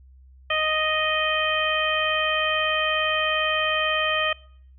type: harmonic tone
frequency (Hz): 622.3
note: D#5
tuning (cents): 0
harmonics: 1 / 2 / 3 / 4 / 5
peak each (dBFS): -27 / -27 / -27 / -27 / -27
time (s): 0.5-4.33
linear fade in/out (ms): 5
effects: noise-tail reverb RT60 0.6 s tail -24 dB re dry + added 65 Hz sine -47 dBFS peak until 4.78 s